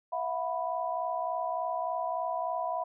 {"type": "chord", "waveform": "sine", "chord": "E suspended second", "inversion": "none", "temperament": "equal with one note detuned", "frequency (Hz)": [659.3, 722.7, 987.8], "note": ["E5", "F#5", "B5"], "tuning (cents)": [0, -41, 0], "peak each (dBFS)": -34, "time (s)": [0.12, 2.84], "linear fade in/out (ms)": 10, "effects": []}